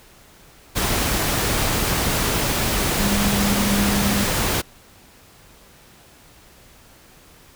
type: tone in noise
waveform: sine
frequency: 202 Hz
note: G#3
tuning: 48 cents flat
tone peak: -20 dBFS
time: 2.98-4.25 s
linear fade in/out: 20 ms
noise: pink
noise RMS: -21 dBFS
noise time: 0.75-4.62 s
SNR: -2 dB
effects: pink hiss -49 dBFS RMS until 7.55 s